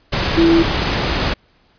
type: tone in noise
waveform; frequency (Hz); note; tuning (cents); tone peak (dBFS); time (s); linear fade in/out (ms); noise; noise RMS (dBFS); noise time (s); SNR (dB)
sine; 332.8; E4; +17; -9; 0.37-0.63; 10; pink; -18; 0.12-1.34; +6
effects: pink hiss -56 dBFS RMS until 1.78 s + resampled to 11025 Hz